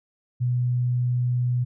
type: tone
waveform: sine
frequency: 123.47 Hz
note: B2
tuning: in tune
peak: -20 dBFS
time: 0.4-1.65 s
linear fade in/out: 20 ms
effects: none